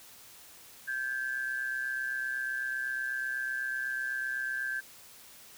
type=tone pair together; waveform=sine; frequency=1574 / 1702 Hz; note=G6 / G#6; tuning=+7 / +42 cents; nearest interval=minor second; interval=135 cents; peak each=-32 / -38 dBFS; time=0.87-4.81 s; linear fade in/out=20 ms; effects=white hiss -53 dBFS RMS until 5.57 s